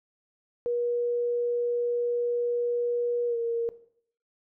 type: tone with pitch glide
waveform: sine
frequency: 480 to 465.5 Hz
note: B4 to A#4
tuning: -49 to -2 cents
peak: -25 dBFS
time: 0.66-3.69 s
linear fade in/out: 0 ms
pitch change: -53 cents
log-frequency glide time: 3.27-3.37 s
effects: noise-tail reverb RT60 0.6 s tail -17 dB re dry